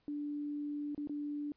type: tone with dropouts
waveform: sine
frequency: 292.7 Hz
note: D4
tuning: 6 cents flat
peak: -36 dBFS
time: 0.08-1.52 s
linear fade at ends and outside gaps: 1 ms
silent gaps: 0.948-0.978 / 1.073-1.095 s
effects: pink hiss -75 dBFS RMS until 1.56 s + resampled to 11025 Hz